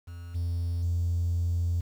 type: tone with level steps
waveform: triangle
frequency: 86 Hz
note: F2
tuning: 26 cents flat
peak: -36 / -24 / -21 dBFS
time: 0.07-1.81 s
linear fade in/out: 10 ms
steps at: 0.34 / 0.82 s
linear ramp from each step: 20 ms
effects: tanh soft clip ceiling -21 dBFS + 9-bit